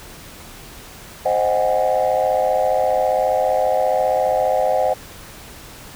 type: chord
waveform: sine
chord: Ab dominant seventh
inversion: first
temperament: equal with one note detuned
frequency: 523.3 / 622.3 / 740 / 814.9 Hz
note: C5 / Eb5 / Gb5 / Ab5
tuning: 0 / 0 / 0 / -33 cents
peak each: -19 / -19 / -19 / -24 dBFS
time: 1.25-4.94 s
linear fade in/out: 10 ms
effects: tanh soft clip ceiling -8 dBFS + pink hiss -39 dBFS RMS until 5.95 s